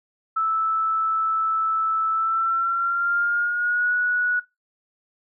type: tone with pitch glide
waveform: sine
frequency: 1314 to 1466.4 Hz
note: E6 to F#6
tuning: -6 to -16 cents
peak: -19 dBFS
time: 0.36-4.4 s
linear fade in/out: 10 ms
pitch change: +190 cents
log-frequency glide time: 2.12-3.93 s
effects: noise-tail reverb RT60 0.2 s tail -17 dB re dry